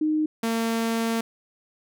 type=tone pair in turn; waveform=sine / sawtooth; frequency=308.4 / 227.7 Hz; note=D#4 / A#3; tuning=-15 / -40 cents; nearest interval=perfect fourth; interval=525 cents; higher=first; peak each=-20 / -19 dBFS; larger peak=second; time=0.01-0.26 / 0.43-1.21 s; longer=second; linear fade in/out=5 ms; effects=none